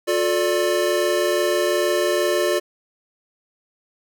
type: chord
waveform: square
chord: D minor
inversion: first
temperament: equal with one note detuned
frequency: 357.6 / 440 / 587.3 Hz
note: F4 / A4 / D5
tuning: +41 / 0 / 0 cents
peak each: -22 / -26 / -22 dBFS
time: 0.07-2.6 s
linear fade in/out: 20 ms
effects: none